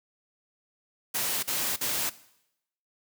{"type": "noise bursts", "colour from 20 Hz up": "white", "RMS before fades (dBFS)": -29, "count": 3, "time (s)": [1.14, 2.098], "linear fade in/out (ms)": 10, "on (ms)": 290, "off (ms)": 44, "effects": ["noise-tail reverb RT60 0.8 s tail -18 dB re dry", "high-pass 100 Hz 12 dB/octave"]}